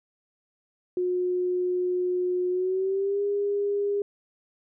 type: tone with pitch glide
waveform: sine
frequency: 361.3 to 405.5 Hz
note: F#4 to G#4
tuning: -41 to -41 cents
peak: -23 dBFS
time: 0.97-4.02 s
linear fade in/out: 2 ms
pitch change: +200 cents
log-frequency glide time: 2.5-3.22 s
effects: none